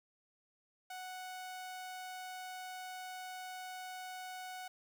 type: tone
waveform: sawtooth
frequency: 740 Hz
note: F#5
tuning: in tune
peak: -40 dBFS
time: 0.9-4.68 s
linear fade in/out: 5 ms
effects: 11-bit